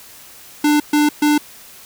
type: tone bursts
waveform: square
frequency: 297.1 Hz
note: D4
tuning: 20 cents sharp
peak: -12 dBFS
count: 3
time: 0.64-1.38 s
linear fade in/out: 5 ms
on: 160 ms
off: 130 ms
effects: white hiss -41 dBFS RMS until 1.85 s